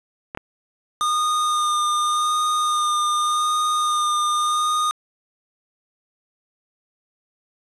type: clicks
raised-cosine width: 0.5 ms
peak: -14 dBFS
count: 2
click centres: 0.349 / 0.374 s
type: tone with vibrato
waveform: square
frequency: 1220 Hz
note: D#6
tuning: 34 cents flat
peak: -19 dBFS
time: 1.01-4.91 s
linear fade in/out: 0 ms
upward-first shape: sine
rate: 0.86 Hz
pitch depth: 15 cents each way
effects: resampled to 24000 Hz + 7-bit